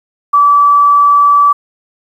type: tone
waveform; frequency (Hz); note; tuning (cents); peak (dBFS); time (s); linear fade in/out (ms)
sine; 1154; D6; -31; -4; 0.33-1.53; 10
effects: 7-bit

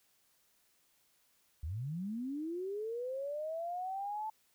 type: linear sweep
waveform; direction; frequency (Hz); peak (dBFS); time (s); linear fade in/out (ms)
sine; up; 68 to 880; -36; 1.63-4.3; 5
effects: white hiss -72 dBFS RMS until 4.54 s

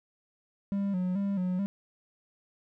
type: tone with vibrato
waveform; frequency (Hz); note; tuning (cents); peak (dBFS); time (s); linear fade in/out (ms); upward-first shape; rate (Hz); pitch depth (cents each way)
triangle; 190.4; F#3; +50; -25; 0.72-1.66; 0; square; 2.3; 77
effects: none

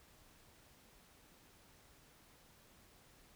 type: silence
effects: pink hiss -65 dBFS RMS until 3.35 s

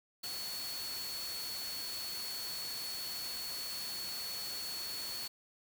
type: tone in noise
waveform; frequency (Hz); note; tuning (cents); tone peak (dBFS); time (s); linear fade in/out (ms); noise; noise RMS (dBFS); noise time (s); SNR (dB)
sine; 4404; C#8; -12; -40; 0.23-5.28; 10; white; -44; 0.23-5.28; +1
effects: none

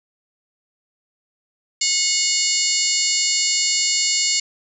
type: harmonic tone with a mistuned harmonic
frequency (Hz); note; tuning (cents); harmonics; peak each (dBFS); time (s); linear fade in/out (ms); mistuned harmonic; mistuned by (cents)
725; F#5; -35; 3 / 4 / 5 / 6 / 7 / 8 / 9 / 10; -27 / -27 / -33 / -22 / -26 / -31 / -29 / -21; 1.81-4.4; 5; 6; +21
effects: none

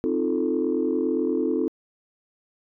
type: chord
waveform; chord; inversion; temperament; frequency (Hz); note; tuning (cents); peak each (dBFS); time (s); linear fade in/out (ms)
sine; F dominant seventh; second; equal; 261.6 / 311.1 / 349.2 / 440; C4 / Eb4 / F4 / A4; 0 / 0 / 0 / 0; -26; 0.04-1.68; 0
effects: tanh soft clip ceiling -13 dBFS

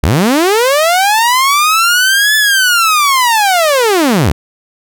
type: linear two-way sweep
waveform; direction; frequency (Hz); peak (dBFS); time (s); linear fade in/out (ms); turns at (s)
sawtooth; up then down; 55 to 1744 to 55; -4; 0.03-4.32; 5; 2.36
effects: none

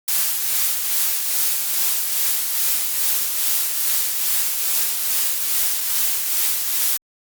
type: noise with tremolo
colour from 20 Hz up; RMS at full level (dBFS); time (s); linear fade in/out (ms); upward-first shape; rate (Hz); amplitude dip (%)
blue; -18; 0.08-6.97; 2; triangle; 2.4; 45
effects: Opus 48 kbps

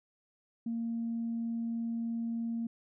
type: tone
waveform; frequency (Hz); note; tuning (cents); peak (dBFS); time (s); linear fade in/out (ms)
sine; 230.8; A#3; -17; -31; 0.66-2.67; 5
effects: tanh soft clip ceiling -27 dBFS

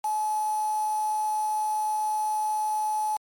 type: tone with quantisation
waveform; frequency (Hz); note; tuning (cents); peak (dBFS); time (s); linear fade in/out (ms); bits
sine; 856; A5; -48; -24; 0.04-3.17; 5; 6
effects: MP3 64 kbps

